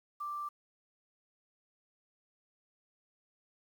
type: tone with quantisation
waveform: sine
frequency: 1177 Hz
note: D6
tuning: 3 cents sharp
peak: -36 dBFS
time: 0.2-0.49 s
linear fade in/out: 10 ms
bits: 10
effects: none